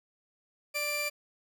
sawtooth tone pair together, 587.3 / 2366 Hz, D5 / D7, 0 / +12 cents, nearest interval 2 octaves, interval 2412 cents, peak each -32 / -28 dBFS, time 0.74-1.1 s, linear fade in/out 20 ms, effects none

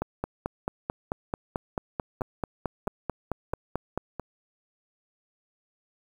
two click trains, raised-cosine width 1 ms, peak -19 / -14 dBFS, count 4 / 19, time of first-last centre 2.21-4.197 / 0.02-3.976 s, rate 1.51 / 4.55 Hz, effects 8-bit

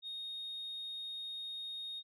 sine tone, 3715 Hz, A#7, 7 cents flat, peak -39 dBFS, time 0.02-2.03 s, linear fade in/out 50 ms, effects tanh soft clip ceiling -37 dBFS

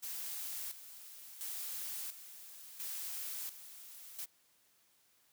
blue noise with tremolo, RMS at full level -42 dBFS, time 0.02-4.26 s, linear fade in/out 20 ms, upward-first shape square, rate 0.72 Hz, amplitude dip 70%, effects white hiss -71 dBFS RMS until 5.32 s + high-pass 60 Hz 12 dB/octave

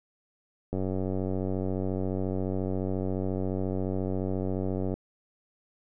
click train, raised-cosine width 2 ms, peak -18 dBFS, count 398, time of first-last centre 0.73-4.94 s, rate 94.3 Hz, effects none

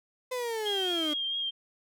35% pulse linear sweep, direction down, 513 to 291.9 Hz, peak -29 dBFS, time 0.31-1.14 s, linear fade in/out 10 ms
sine tone with vibrato, 3220 Hz, G7, 46 cents sharp, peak -29 dBFS, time 0.65-1.51 s, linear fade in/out 20 ms, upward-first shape triangle, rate 4.5 Hz, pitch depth 35 cents each way
effects none

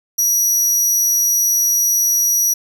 sawtooth tone with amplitude modulation, 5800 Hz, F#8, 35 cents flat, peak -9 dBFS, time 0.18-2.54 s, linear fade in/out 10 ms, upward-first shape sine, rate 198 Hz, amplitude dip 35%, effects 8-bit

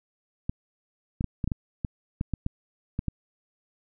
clicks, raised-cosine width 5 ms, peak -15 dBFS, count 12, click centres 0.495 / 1.209 / 1.243 / 1.442 / 1.476 / 1.518 / 1.848 / 2.211 / 2.337 / 2.464 / 2.991 / 3.083 s, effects none

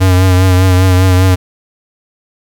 square tone with vibrato, 92.5 Hz, F#2, in tune, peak -6 dBFS, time 0-1.36 s, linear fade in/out 20 ms, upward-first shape triangle, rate 5 Hz, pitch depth 44 cents each way, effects 8-bit

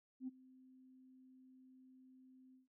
sine tone with ADSR envelope, 258.7 Hz, C4, 19 cents flat, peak -39 dBFS, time 0.2-2.68 s, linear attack 76 ms, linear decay 22 ms, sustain -22 dB, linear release 140 ms, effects noise-tail reverb RT60 0.1 s tail -25 dB re dry + tanh soft clip ceiling -35 dBFS

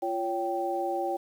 sine tone cluster, 346 / 560 / 780 Hz, F4 / C#5 / G5, -16 / +18 / -9 cents, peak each -32 / -33 / -30 dBFS, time 0.02-1.17 s, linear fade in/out 10 ms, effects 9-bit

